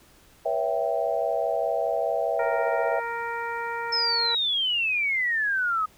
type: chord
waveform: sine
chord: C# half-diminished seventh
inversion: third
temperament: equal with one note detuned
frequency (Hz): 481.8 / 554.4 / 659.3 / 784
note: B4 / C#5 / E5 / G5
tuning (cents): -43 / 0 / 0 / 0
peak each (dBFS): -30 / -29 / -26 / -30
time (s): 0.45-3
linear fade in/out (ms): 10
type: harmonic tone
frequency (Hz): 466.6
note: A#4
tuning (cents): +2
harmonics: 1 / 2 / 3 / 4 / 5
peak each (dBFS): -35 / -31 / -34 / -36 / -41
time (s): 2.39-4.35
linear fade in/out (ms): 5
type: exponential sweep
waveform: sine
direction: down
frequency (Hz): 5300 to 1245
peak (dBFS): -22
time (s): 3.92-5.86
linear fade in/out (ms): 10
effects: pink hiss -56 dBFS RMS until 5.97 s

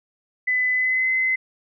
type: tone with pitch glide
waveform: sine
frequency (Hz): 2007 to 2047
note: B6 to C7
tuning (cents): +27 to -38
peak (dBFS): -18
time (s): 0.47-1.36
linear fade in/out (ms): 10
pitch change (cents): +35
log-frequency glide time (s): 0.73-1.1
effects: none

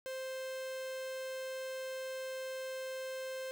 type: tone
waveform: 45% pulse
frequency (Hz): 523.3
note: C5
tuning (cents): 0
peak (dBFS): -39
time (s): 0.06-3.51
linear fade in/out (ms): 0
effects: none

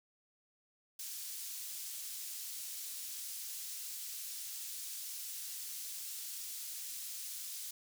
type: high-pass noise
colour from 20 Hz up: pink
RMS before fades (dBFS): -44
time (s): 0.99-7.71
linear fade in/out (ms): 5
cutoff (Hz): 5700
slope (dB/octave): 12
effects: none

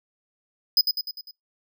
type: tone with echo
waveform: square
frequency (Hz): 5010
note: D#8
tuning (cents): +11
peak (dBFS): -15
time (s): 0.77-0.81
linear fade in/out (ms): 2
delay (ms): 100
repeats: 5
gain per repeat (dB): -5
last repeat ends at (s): 1.31
effects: noise-tail reverb RT60 0.2 s tail -25 dB re dry

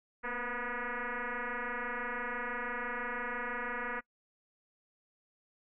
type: tone with frequency modulation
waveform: sine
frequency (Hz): 230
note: A#3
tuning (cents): -23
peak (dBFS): -34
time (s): 0.23-4.01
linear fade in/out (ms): 20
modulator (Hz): 243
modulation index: 7.9
effects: noise-tail reverb RT60 0.1 s tail -25 dB re dry

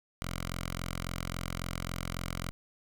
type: tone with notch filter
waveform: 5% pulse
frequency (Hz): 43.65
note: F1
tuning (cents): 0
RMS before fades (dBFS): -37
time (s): 0.22-2.51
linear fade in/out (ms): 0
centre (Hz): 380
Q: 0.54
effects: none

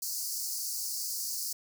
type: high-pass noise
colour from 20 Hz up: pink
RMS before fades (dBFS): -35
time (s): 0.02-1.53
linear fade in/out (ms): 5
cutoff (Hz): 4500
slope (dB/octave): 96
effects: none

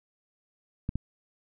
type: clicks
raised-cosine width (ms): 5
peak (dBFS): -17 / -17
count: 2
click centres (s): 0.891 / 0.956
effects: none

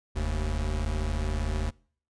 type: tone pair together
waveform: square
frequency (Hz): 42.56 / 75.9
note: F1 / D#2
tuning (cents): -44 / -42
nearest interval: minor seventh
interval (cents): 1002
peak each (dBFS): -30 / -30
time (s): 0.15-1.71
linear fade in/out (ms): 20
effects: noise-tail reverb RT60 0.5 s tail -25 dB re dry + resampled to 22050 Hz

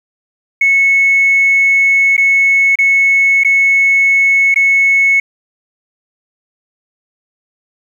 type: tone with dropouts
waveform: sine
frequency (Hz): 2200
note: C#7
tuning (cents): -14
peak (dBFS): -6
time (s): 0.61-5.2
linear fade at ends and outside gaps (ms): 5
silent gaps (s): 2.167-2.178 / 2.756-2.787 / 3.436-3.447 / 4.543-4.559
effects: tanh soft clip ceiling -2 dBFS + 7-bit

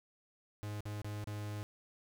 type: tone with dropouts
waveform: 45% pulse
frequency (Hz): 104.5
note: G#2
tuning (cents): +11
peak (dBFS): -39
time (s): 0.63-1.63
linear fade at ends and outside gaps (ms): 0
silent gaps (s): 0.806-0.855 / 1.017-1.045 / 1.242-1.273
effects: none

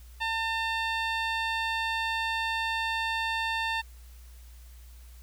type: tone with low-pass filter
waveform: 15% pulse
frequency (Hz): 900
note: A5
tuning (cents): +39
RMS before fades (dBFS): -30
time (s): 0.2-3.82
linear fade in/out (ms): 20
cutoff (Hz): 4400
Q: 0.74
effects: added 60 Hz sine -46 dBFS peak until 5.22 s + white hiss -59 dBFS RMS until 5.22 s

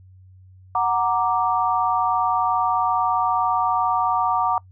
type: chord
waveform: sine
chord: Gb augmented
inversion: none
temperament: equal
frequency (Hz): 740 / 932.3 / 1174.7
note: Gb5 / Bb5 / D6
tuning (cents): 0 / 0 / 0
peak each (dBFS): -22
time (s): 0.75-4.58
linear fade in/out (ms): 2
effects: noise-tail reverb RT60 0.1 s tail -23 dB re dry + added 93 Hz sine -45 dBFS peak until 4.71 s

